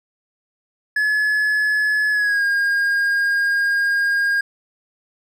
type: tone with pitch glide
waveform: triangle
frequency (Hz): 1707 to 1621.5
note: G#6 to G#6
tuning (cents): +47 to -42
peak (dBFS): -14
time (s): 0.96-4.41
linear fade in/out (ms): 5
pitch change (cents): -89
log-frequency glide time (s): 2.11-2.44
effects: none